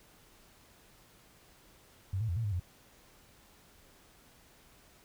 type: tone with pitch steps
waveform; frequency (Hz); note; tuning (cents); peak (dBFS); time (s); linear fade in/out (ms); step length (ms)
sine; 95.5 / 112 / 85.8 / 114.6 / 102.9 / 89; G2 / A2 / F2 / A#2 / G#2 / F2; -45 / +31 / -30 / -29 / -16 / +33; -30; 2.13-2.598; 5; 78
effects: pink hiss -61 dBFS RMS until 5.04 s